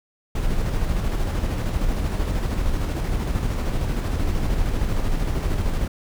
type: noise with tremolo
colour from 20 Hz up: brown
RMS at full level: -21 dBFS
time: 0.35-5.88 s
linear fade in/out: 5 ms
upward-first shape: square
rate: 13 Hz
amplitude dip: 30%
effects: none